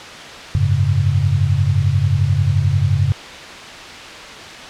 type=chord; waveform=sine; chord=F# suspended second; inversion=none; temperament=equal; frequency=92.5 / 103.83 / 138.59 Hz; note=F#2 / G#2 / C#3; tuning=0 / 0 / 0 cents; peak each=-17 dBFS; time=0.55-3.12 s; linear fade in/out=0 ms; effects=white hiss -32 dBFS RMS until 4.69 s + low-pass 4000 Hz 12 dB/octave